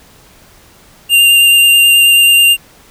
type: tone with vibrato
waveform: square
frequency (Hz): 2791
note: F7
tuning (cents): -2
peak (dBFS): -5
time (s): 1.09-2.57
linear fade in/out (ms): 50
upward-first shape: sine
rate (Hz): 9.3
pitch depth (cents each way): 11
effects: pink hiss -43 dBFS RMS until 2.9 s